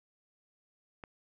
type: click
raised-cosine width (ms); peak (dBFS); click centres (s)
0.5; -29; 1.038
effects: none